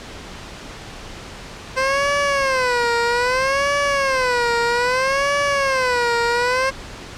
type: tone with vibrato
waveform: 15% pulse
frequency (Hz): 518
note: C5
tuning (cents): -17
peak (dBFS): -10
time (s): 1.76-6.71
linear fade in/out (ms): 20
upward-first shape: sine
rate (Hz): 0.62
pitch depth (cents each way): 170
effects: pink hiss -35 dBFS RMS until 7.17 s + low-pass 6000 Hz 12 dB/octave